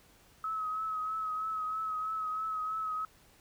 sine tone with vibrato, 1282 Hz, E6, 49 cents flat, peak -32 dBFS, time 0.44-3.05 s, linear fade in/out 2 ms, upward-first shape triangle, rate 3.1 Hz, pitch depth 37 cents each way, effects pink hiss -62 dBFS RMS until 3.4 s

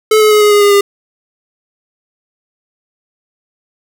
square tone with pitch steps, 433.1 / 427.9 / 422.7 / 417.6 / 412.6 / 407.6 / 402.7 Hz, A4 / A4 / G#4 / G#4 / G#4 / G#4 / G4, -27 / -48 / +31 / +10 / -11 / -32 / +47 cents, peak -6 dBFS, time 0.11-0.81 s, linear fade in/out 5 ms, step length 100 ms, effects none

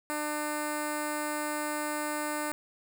5% pulse tone with notch filter, 300 Hz, D4, 37 cents sharp, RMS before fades -33 dBFS, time 0.1-2.52 s, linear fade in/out 0 ms, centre 3200 Hz, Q 0.59, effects none

